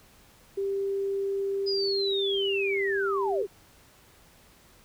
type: tone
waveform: sine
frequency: 394 Hz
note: G4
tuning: 9 cents sharp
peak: -26 dBFS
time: 0.57-3.43 s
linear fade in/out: 10 ms
type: linear sweep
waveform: sine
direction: down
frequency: 5010 to 349.2 Hz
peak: -28 dBFS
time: 1.66-3.47 s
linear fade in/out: 20 ms
effects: pink hiss -57 dBFS RMS until 4.84 s